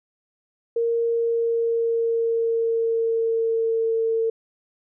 sine tone with pitch glide, 464.4 to 451.7 Hz, A#4 to A4, -7 to +45 cents, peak -19 dBFS, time 0.76-4.3 s, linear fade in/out 5 ms, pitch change -48 cents, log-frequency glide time 1.03-3.99 s, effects none

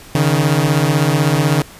sawtooth beating tone pair, 140 / 156 Hz, C#3 / D#3, +18 / +5 cents, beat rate 16 Hz, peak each -11 dBFS, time 0.15-1.62 s, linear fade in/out 0 ms, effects pink hiss -39 dBFS RMS until 1.79 s + resampled to 32000 Hz

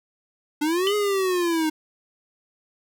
square linear two-way sweep, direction up then down, 289.8 to 420.7 to 307.1 Hz, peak -21 dBFS, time 0.61-1.7 s, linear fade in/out 10 ms, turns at 0.95 s
sine tone with exponential decay, 3013 Hz, F#7, 31 cents sharp, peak -19 dBFS, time 0.87-1.02 s, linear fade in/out 0 ms, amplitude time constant 32 ms
effects none

